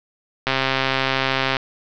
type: click train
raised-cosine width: 0.3 ms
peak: -3 dBFS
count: 147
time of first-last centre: 0.47-1.568 s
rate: 133 Hz
effects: resampled to 16000 Hz + 7-bit